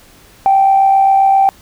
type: tone with amplitude modulation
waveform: sine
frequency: 780 Hz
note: G5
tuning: 9 cents flat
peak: -4 dBFS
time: 0.46-1.49 s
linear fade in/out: 0 ms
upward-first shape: sine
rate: 67.5 Hz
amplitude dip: 40%
effects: tanh soft clip ceiling -1 dBFS + pink hiss -44 dBFS RMS until 1.61 s